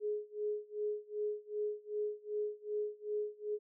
sine tone with tremolo, 419.9 Hz, G#4, 19 cents sharp, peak -32 dBFS, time 0-3.59 s, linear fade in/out 50 ms, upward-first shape sine, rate 2.6 Hz, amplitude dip 95%, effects none

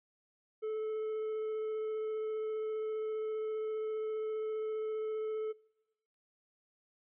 triangle tone with vibrato, 434.7 Hz, A4, 21 cents flat, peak -32 dBFS, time 0.62-5.53 s, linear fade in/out 20 ms, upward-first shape sine, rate 15 Hz, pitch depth 8 cents each way, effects noise-tail reverb RT60 1.0 s tail -24 dB re dry + resampled to 8000 Hz

